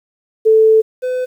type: tone pair in turn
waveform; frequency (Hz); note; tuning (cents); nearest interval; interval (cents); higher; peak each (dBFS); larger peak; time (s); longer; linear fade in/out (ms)
sine / triangle; 440 / 506.2; A4 / B4; 0 / +43; major second; 243; second; -6 / -14; first; 0.45-0.82 / 1.02-1.26; first; 20
effects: 8-bit